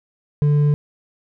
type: tone with hard clipping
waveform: sine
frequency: 146.83 Hz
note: D3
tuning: in tune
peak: -14 dBFS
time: 0.42-0.74 s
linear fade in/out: 0 ms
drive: 4 dB
effects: none